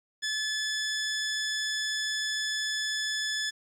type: tone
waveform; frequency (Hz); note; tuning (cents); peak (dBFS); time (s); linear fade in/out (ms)
15% pulse; 1727; A6; -33; -22; 0.22-3.51; 20
effects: low-pass 9000 Hz 12 dB/octave + 10-bit